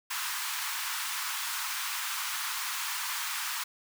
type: high-pass noise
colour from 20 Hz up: pink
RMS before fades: -34 dBFS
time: 0.1-3.64 s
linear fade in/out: 10 ms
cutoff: 940 Hz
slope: 48 dB/octave
effects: none